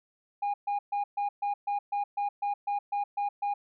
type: tone bursts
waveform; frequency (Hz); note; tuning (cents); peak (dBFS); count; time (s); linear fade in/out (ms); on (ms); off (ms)
sine; 814; G#5; -35; -24; 13; 0.42-3.54; 10; 120; 130
effects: tanh soft clip ceiling -26 dBFS